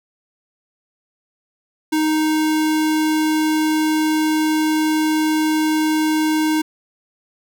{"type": "tone", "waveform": "square", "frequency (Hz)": 311.1, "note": "D#4", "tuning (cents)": 0, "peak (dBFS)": -16, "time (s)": [1.92, 6.62], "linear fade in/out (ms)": 10, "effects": []}